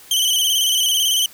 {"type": "tone with vibrato", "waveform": "sawtooth", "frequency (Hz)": 3076, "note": "G7", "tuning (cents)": -33, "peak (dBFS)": -12, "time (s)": [0.11, 1.26], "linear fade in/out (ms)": 2, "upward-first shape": "square", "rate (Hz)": 18, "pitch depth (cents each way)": 52, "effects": ["white hiss -44 dBFS RMS until 1.33 s"]}